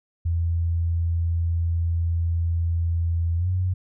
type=tone with pitch glide; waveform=sine; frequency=84.1 to 91.71 Hz; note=E2 to F#2; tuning=+35 to -15 cents; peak=-20 dBFS; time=0.25-3.74 s; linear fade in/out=10 ms; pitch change=+150 cents; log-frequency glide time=3.37-3.48 s; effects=none